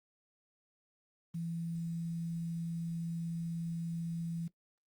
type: tone with quantisation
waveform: sine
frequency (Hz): 167.3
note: E3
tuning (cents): +26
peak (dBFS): -35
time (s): 1.34-4.48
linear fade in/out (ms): 10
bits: 10
effects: noise-tail reverb RT60 0.1 s tail -21 dB re dry + Opus 24 kbps